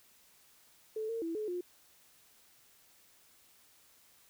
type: tone with pitch steps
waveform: sine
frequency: 436.4 / 456.5 / 330.5 / 427.8 / 355.8 Hz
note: A4 / A#4 / E4 / A4 / F4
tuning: -14 / -36 / +5 / -49 / +32 cents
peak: -34 dBFS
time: 0.96-1.61 s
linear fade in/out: 5 ms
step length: 130 ms
effects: white hiss -64 dBFS RMS until 4.29 s

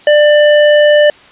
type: tone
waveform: square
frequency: 594 Hz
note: D5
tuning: 20 cents sharp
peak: -5 dBFS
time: 0.07-1.1 s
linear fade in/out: 2 ms
effects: white hiss -40 dBFS RMS until 1.31 s + resampled to 8000 Hz

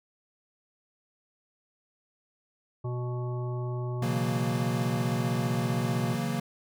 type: harmonic tone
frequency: 123.1 Hz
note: B2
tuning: 5 cents flat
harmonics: 1 / 3 / 5 / 7 / 9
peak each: -30 / -38 / -44 / -46 / -46 dBFS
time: 2.84-6.15 s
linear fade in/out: 10 ms
type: chord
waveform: square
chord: F# dominant seventh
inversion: second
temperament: equal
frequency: 138.59 / 164.81 / 185 / 233.1 Hz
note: C#3 / E3 / F#3 / A#3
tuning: 0 / 0 / 0 / 0 cents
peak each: -34 / -35 / -37 / -33 dBFS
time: 4.02-6.4 s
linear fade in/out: 5 ms
effects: none

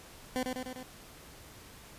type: tone with echo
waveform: 20% pulse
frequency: 255.2 Hz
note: C4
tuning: 43 cents flat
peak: -25 dBFS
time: 0.36-0.43 s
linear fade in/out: 0 ms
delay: 100 ms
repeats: 4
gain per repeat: -3 dB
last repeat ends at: 0.83 s
effects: pink hiss -52 dBFS RMS until 1.98 s + resampled to 32000 Hz

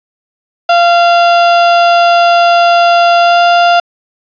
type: tone with pitch glide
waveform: 35% pulse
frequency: 690 to 694.8 Hz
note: F5 to F5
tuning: -21 to -9 cents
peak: -3 dBFS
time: 0.69-3.8 s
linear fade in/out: 5 ms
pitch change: +12 cents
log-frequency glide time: 3.2-3.4 s
effects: resampled to 11025 Hz + 7-bit

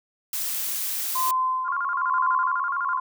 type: noise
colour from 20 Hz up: blue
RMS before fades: -28 dBFS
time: 0.33-1.31 s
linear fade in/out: 2 ms
type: tone with tremolo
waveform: sine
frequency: 1031 Hz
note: C6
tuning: 26 cents flat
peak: -20 dBFS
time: 1.15-3 s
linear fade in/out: 5 ms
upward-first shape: sine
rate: 1.1 Hz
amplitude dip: 75%
type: tone with vibrato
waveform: sine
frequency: 1244.5 Hz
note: D#6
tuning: in tune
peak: -24 dBFS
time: 1.64-3 s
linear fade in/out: 50 ms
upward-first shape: square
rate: 12 Hz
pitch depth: 210 cents each way
effects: none

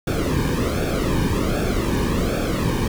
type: noise with flanger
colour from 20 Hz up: brown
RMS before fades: -21 dBFS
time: 0.07-2.88 s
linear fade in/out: 5 ms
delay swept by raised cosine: 1 to 1.51 ms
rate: 1.3 Hz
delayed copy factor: -0.75
effects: none

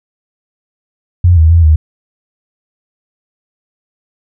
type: tone with pitch steps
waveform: sine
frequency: 88.2 / 79.9 / 84.1 / 77.8 Hz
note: F2 / D#2 / E2 / D#2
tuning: +18 / +47 / +35 / 0 cents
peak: -3 dBFS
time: 1.24-1.76 s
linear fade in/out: 5 ms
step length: 130 ms
effects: none

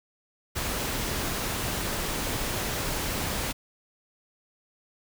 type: noise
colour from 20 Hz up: pink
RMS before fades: -30 dBFS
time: 0.55-3.53 s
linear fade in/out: 20 ms
effects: none

